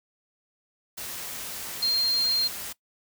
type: tone in noise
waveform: sine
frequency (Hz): 4197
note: C8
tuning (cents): +5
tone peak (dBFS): -21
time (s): 1.82-2.48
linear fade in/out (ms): 10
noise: white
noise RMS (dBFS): -36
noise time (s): 0.97-2.73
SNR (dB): +12
effects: noise-tail reverb RT60 0.1 s tail -20 dB re dry